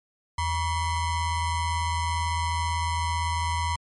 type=ring-modulated tone; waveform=square; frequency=523.3 Hz; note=C5; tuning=in tune; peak=-22 dBFS; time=0.38-3.76 s; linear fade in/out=5 ms; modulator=441 Hz; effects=MP3 48 kbps